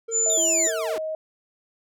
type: tone with vibrato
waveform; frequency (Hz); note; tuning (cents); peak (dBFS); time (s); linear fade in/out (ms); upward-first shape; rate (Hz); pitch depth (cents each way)
triangle; 392; G4; 0; -28; 0.08-0.97; 10; square; 1.7; 260
type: tone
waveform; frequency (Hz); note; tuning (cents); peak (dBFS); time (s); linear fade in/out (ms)
sine; 7040; A8; 0; -19; 0.11-0.72; 50
type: tone with pitch glide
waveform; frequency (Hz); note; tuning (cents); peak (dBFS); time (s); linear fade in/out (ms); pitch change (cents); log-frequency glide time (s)
sine; 643 to 629.4; E5 to D#5; -43 to +20; -26; 0.26-1.15; 2; -37; 0.8-1.02
type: linear sweep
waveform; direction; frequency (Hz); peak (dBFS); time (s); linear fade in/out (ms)
sawtooth; down; 3729 to 329.6; -27; 0.3-0.98; 0
effects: none